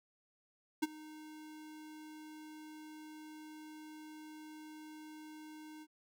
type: tone with ADSR envelope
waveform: square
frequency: 308.4 Hz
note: D#4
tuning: 15 cents flat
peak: -29 dBFS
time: 0.82-5.87 s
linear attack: 13 ms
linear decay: 27 ms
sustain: -21 dB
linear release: 50 ms
effects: none